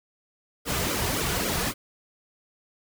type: noise with flanger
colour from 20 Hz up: pink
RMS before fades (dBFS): -27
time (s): 0.65-1.74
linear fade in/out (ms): 50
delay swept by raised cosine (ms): 1.1 to 3.8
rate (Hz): 3.7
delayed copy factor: -1
effects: none